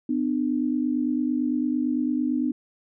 sine tone pair together, 251.4 / 300.3 Hz, B3 / D4, +31 / +39 cents, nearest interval minor third, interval 308 cents, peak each -24 / -25 dBFS, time 0.09-2.52 s, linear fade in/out 5 ms, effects none

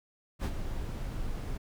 brown noise with ADSR envelope, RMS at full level -26 dBFS, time 0.39-1.58 s, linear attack 55 ms, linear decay 58 ms, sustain -9 dB, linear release 15 ms, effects none

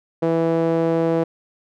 sawtooth tone with band-pass filter, 164.81 Hz, E3, in tune, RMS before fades -19 dBFS, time 0.22-1.24 s, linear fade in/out 10 ms, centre 470 Hz, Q 2, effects none

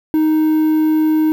triangle tone with quantisation, 311.1 Hz, D#4, in tune, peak -9 dBFS, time 0.14-1.32 s, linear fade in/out 0 ms, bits 6, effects none

